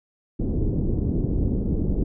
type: low-pass noise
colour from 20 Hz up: pink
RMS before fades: -23 dBFS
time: 0.39-2.04 s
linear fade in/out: 10 ms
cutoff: 380 Hz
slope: 24 dB/octave
effects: none